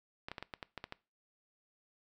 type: clicks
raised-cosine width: 0.3 ms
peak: -25 dBFS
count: 9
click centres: 0.285 / 0.316 / 0.382 / 0.426 / 0.538 / 0.628 / 0.777 / 0.841 / 0.924 s
effects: noise-tail reverb RT60 0.3 s tail -21 dB re dry